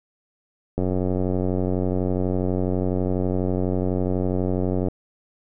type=click train; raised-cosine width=2 ms; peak=-11 dBFS; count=379; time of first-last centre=0.78-4.884 s; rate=92.1 Hz; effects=none